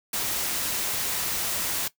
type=noise; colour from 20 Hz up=white; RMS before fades=-28 dBFS; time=0.13-1.88 s; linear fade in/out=5 ms; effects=noise-tail reverb RT60 0.1 s tail -17 dB re dry